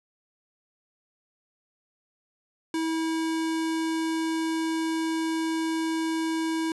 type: tone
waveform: square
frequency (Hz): 323.4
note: E4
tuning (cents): -33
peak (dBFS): -26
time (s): 2.74-6.72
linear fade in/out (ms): 2
effects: resampled to 24000 Hz